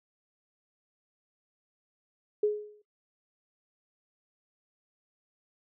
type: tone with exponential decay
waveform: sine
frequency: 419.8 Hz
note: G#4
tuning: 19 cents sharp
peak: -20 dBFS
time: 2.43-2.82 s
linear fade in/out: 5 ms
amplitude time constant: 84 ms
effects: noise-tail reverb RT60 0.1 s tail -19 dB re dry